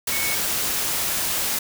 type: tone in noise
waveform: sine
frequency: 2217 Hz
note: C#7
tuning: in tune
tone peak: -27 dBFS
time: 0.12-0.35 s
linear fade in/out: 5 ms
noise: white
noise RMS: -24 dBFS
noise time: 0.07-1.59 s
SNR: -6 dB
effects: none